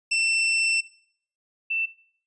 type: tone pair in turn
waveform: sawtooth / sine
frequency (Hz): 2684 / 2672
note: E7 / E7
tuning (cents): +31 / +23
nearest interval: unison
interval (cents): 8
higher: first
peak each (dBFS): -17 / -23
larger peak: first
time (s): 0.11-0.81 / 1.7-1.86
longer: first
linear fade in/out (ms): 10
effects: noise-tail reverb RT60 0.6 s tail -20 dB re dry + resampled to 22050 Hz